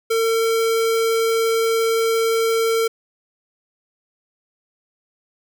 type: tone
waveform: square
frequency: 452.9 Hz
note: A#4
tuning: 50 cents flat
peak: -17 dBFS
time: 0.1-2.88 s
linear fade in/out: 10 ms
effects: none